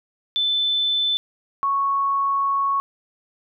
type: tone pair in turn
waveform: sine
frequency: 3520 / 1106.7 Hz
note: A7 / C#6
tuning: 0 / -3 cents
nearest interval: octave + minor sixth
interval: 2003 cents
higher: first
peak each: -18 dBFS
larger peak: neither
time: 0.36-1.17 / 1.63-2.8 s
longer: second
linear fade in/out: 0 ms
effects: none